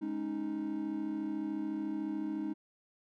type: chord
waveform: triangle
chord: Ab suspended fourth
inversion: none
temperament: equal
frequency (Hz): 207.7 / 277.2 / 311.1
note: Ab3 / Db4 / Eb4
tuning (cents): 0 / 0 / 0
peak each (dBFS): -38 / -38 / -33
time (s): 0.01-2.54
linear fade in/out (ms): 20
effects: tanh soft clip ceiling -25 dBFS